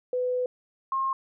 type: tone pair in turn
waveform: sine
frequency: 500 / 1070.2 Hz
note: B4 / C6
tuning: +21 / +39 cents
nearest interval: octave + minor second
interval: 1318 cents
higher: second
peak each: -24 dBFS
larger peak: neither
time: 0.13-0.46 / 0.92-1.13 s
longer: first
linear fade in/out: 2 ms
effects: none